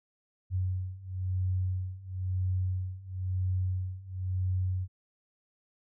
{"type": "beating tone pair", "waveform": "sine", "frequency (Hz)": [92, 92.99], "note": ["F#2", "F#2"], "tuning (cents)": [-9, 9], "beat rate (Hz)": 0.99, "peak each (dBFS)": [-33, -31], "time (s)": [0.5, 4.88], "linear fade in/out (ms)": 50, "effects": []}